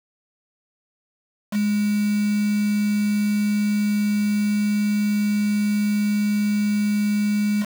sine tone with quantisation, 207.7 Hz, G#3, in tune, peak -18 dBFS, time 1.51-7.66 s, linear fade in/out 50 ms, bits 5, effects none

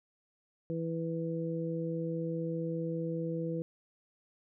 harmonic tone, 164.81 Hz, E3, in tune, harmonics 1 / 2 / 3, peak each -35 / -38 / -37 dBFS, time 0.7-3.62 s, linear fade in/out 0 ms, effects none

